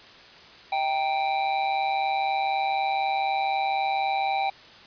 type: tone with amplitude modulation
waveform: square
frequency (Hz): 784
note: G5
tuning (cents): 0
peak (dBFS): -21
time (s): 0.72-4.5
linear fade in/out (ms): 5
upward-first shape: sine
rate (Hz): 144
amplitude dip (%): 60
effects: white hiss -48 dBFS RMS until 4.86 s + resampled to 11025 Hz